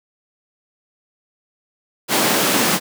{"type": "high-pass noise", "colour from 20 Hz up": "pink", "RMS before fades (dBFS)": -17, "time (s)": [2.08, 2.8], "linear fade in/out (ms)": 50, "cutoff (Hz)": 180, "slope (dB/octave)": 24, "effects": []}